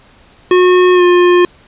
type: tone with pitch glide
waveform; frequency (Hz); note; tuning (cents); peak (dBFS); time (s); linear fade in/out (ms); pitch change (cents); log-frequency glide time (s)
square; 363.1 to 355.2; F#4 to F4; -33 to +29; -6; 0.51-1.45; 2; -38; 0.94-1.03
effects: pink hiss -45 dBFS RMS until 1.67 s + resampled to 8000 Hz